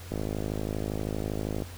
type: click train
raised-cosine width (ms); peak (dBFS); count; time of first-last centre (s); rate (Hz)
2; -18; 80; 0.12-1.622; 52.6
effects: added 89 Hz sine -41 dBFS peak until 1.77 s + pink hiss -47 dBFS RMS until 1.77 s